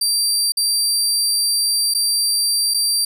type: tone with dropouts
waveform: 25% pulse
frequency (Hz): 4699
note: D8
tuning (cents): 0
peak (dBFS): -11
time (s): 0.01-3.05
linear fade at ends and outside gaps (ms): 5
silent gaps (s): 0.521-0.57 / 1.939-1.947 / 2.739-2.743
effects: none